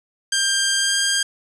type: tone with pitch glide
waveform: 10% pulse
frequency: 1591 to 1603 Hz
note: G6 to G6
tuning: +25 to +38 cents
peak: -8 dBFS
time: 0.32-1.23 s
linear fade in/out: 5 ms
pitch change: +13 cents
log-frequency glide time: 0.77-0.97 s
effects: resampled to 22050 Hz + 7-bit